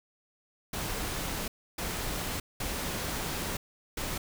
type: noise bursts at uneven times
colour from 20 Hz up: pink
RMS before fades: -34 dBFS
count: 4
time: 0.73-1.48 / 1.78-2.4 / 2.6-3.57 / 3.97-4.18 s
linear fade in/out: 5 ms
effects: none